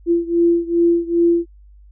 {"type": "beating tone pair", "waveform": "sine", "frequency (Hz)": [340, 342.5], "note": ["F4", "F4"], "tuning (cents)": [-46, -34], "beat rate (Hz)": 2.5, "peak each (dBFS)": [-15, -17], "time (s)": [0.06, 1.46], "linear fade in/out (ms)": 50, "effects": ["added 50 Hz sine -42 dBFS peak until 1.91 s"]}